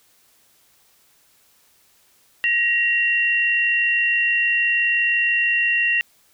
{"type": "tone pair together", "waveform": "sine", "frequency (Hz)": [1893.7, 2753], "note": ["A#6", "F7"], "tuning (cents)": [27, -25], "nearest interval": "tritone", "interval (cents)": 648, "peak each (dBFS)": -19, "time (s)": [2.44, 6.01], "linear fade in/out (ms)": 0, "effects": ["white hiss -58 dBFS RMS until 6.33 s"]}